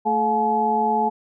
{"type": "tone cluster", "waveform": "sine", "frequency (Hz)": [220.7, 428.9, 711, 855], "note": ["A3", "A4", "F5", "A5"], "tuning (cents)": [5, -44, 31, -50], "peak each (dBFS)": [-26, -26, -26, -19], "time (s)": [0.05, 1.1], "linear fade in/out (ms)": 20, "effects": []}